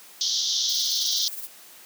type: band-pass noise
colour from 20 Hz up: white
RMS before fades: -25 dBFS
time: 0.21-1.28 s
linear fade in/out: 0 ms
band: 3200 to 6200 Hz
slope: 96 dB/octave
type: noise with tremolo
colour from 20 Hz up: violet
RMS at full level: -33 dBFS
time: 0.69-1.47 s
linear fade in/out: 0 ms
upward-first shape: sine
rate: 19 Hz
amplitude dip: 60%
effects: white hiss -48 dBFS RMS until 1.85 s + high-pass 200 Hz 12 dB/octave